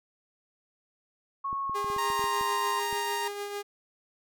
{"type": "tone with pitch glide", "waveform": "sine", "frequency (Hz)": [1100, 1041.3], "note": ["C#6", "C6"], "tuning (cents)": [-14, -9], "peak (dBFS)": -29, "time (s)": [1.44, 2.8], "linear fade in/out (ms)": 10, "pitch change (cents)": -95, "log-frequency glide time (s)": [1.6, 2.54]}
{"type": "clicks", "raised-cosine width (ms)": 3, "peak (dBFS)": -31, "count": 10, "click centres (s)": [1.529, 1.696, 1.845, 1.901, 1.964, 2.102, 2.194, 2.241, 2.411, 2.928]}
{"type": "tone with tremolo", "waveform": "sawtooth", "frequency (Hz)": 407.5, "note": "G#4", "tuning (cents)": -33, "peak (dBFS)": -28, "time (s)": [1.74, 3.63], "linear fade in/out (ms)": 20, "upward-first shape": "triangle", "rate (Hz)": 6.7, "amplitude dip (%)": 45}
{"type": "tone", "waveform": "sawtooth", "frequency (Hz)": 932.3, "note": "A#5", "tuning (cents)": 0, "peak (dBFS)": -26, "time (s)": [1.98, 3.28], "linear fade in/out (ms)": 5}
{"effects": []}